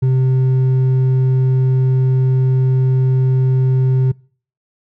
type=tone with hard clipping; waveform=sine; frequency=130 Hz; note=C3; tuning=11 cents flat; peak=-12 dBFS; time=0.02-4.12 s; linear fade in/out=10 ms; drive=4 dB; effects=noise-tail reverb RT60 0.5 s tail -26 dB re dry